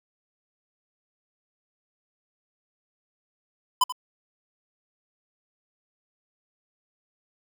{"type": "tone with echo", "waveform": "square", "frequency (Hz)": 1008, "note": "B5", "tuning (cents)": 35, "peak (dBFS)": -17, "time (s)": [3.81, 3.84], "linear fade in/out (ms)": 5, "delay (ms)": 84, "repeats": 1, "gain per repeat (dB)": -13, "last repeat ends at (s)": 3.924, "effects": []}